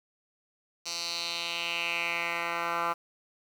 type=tone with band-pass filter sweep; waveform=10% pulse; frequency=170 Hz; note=F3; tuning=46 cents flat; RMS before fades=-32 dBFS; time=0.85-2.94 s; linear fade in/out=20 ms; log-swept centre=5200 to 1300 Hz; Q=3.2; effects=8-bit